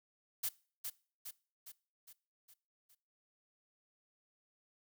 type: noise with echo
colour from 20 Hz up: blue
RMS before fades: -36 dBFS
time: 0.43-0.49 s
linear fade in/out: 10 ms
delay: 410 ms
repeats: 6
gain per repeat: -5 dB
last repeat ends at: 2.95 s
effects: noise-tail reverb RT60 0.4 s tail -21 dB re dry